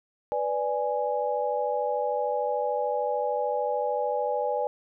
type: chord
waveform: sine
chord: G# diminished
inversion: first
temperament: equal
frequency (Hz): 493.9 / 587.3 / 830.6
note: B4 / D5 / G#5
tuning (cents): 0 / 0 / 0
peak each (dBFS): -29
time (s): 0.32-4.67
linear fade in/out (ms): 0
effects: none